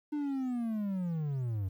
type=linear sweep; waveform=triangle; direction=down; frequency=301.1 to 90.5 Hz; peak=-29 dBFS; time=0.12-1.69 s; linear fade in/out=10 ms; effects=11-bit